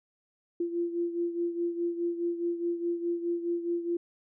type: beating tone pair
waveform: sine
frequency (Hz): 342.5 / 347.3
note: F4 / F4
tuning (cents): -34 / -10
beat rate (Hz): 4.8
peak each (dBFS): -29 / -35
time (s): 0.6-3.97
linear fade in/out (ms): 5
effects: none